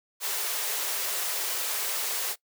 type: high-pass noise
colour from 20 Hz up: white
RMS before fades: -30 dBFS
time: 0.2-2.36 s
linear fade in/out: 50 ms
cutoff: 360 Hz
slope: 96 dB/octave
effects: noise-tail reverb RT60 0.1 s tail -21 dB re dry